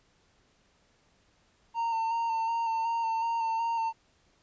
triangle tone with vibrato, 913 Hz, A#5, 36 cents flat, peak -25 dBFS, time 1.74-3.93 s, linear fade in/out 50 ms, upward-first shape square, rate 2.7 Hz, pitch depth 20 cents each way, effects pink hiss -67 dBFS RMS until 4.42 s + resampled to 16000 Hz

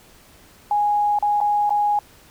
sine tone with dropouts, 828 Hz, G#5, 5 cents flat, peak -16 dBFS, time 0.71-1.99 s, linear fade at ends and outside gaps 2 ms, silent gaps 1.188-1.225 / 1.404-1.412 / 1.695-1.705 s, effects pink hiss -50 dBFS RMS until 2.3 s

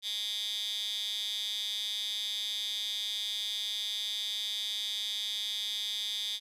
15% pulse tone with high-pass filter, 207.7 Hz, G#3, in tune, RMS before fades -35 dBFS, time 0.02-6.4 s, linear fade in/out 50 ms, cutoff 3600 Hz, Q 7.4, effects resampled to 32000 Hz

